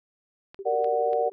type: clicks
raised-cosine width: 0.3 ms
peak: -29 dBFS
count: 3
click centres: 0.545 / 0.844 / 1.132 s
type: tone with tremolo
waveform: sine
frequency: 392.1 Hz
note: G4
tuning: in tune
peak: -32 dBFS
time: 0.59-1.32 s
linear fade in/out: 0 ms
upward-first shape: sine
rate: 15 Hz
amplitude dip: 90%
type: chord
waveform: sine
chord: Bb augmented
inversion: none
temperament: equal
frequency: 466.2 / 587.3 / 740 Hz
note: Bb4 / D5 / F#5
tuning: 0 / 0 / 0 cents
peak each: -25 / -27 / -26 dBFS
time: 0.65-1.3 s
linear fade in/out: 20 ms
effects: none